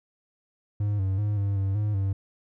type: tone with pitch steps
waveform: triangle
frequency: 103.2 / 95.7 / 104.2 / 99.9 / 97.3 / 105.1 / 97.4 Hz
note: G#2 / G2 / G#2 / G2 / G2 / G#2 / G2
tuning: -10 / -41 / +6 / +33 / -12 / +21 / -11 cents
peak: -21 dBFS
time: 0.8-2.13 s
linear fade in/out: 5 ms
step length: 190 ms
effects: none